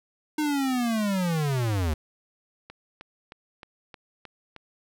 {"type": "linear sweep", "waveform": "square", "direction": "down", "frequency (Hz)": [308.1, 72.8], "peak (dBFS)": -24, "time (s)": [0.38, 1.94], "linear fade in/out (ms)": 5}
{"type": "click train", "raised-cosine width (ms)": 0.3, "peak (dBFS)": -26, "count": 7, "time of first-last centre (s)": [2.7, 4.563], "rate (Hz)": 3.22}
{"effects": []}